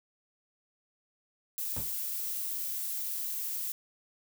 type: noise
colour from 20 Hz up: violet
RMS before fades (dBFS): -35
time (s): 1.58-3.72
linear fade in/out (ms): 0
type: noise with exponential decay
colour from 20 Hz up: brown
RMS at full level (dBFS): -33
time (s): 1.76-1.95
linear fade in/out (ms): 5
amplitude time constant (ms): 40
effects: none